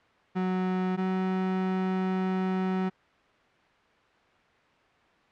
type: tone pair in turn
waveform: 35% pulse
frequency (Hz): 185 / 187.26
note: F#3 / F#3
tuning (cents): 0 / +21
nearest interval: unison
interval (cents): 21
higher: second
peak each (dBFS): -24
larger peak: neither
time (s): 0.35-0.97 / 0.97-2.9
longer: second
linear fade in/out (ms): 20
effects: white hiss -61 dBFS RMS until 5.31 s + low-pass 2000 Hz 12 dB/octave